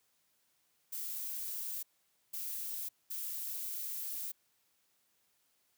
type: noise bursts at uneven times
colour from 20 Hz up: violet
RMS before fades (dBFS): -40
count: 3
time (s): 0.92-1.83 / 2.33-2.89 / 3.1-4.32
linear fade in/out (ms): 10
effects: white hiss -75 dBFS RMS until 5.77 s + high-pass 60 Hz 12 dB/octave